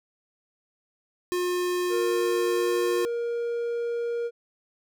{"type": "tone", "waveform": "square", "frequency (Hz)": 357.9, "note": "F4", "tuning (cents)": 42, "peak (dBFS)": -25, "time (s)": [1.32, 3.05], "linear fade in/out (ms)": 0}
{"type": "tone with pitch glide", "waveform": "triangle", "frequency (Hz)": [466.2, 471.3], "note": ["A#4", "A#4"], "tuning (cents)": [0, 19], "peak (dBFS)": -24, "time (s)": [1.89, 4.31], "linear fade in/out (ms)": 50, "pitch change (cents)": 19, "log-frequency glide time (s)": [2.55, 2.69]}
{"effects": []}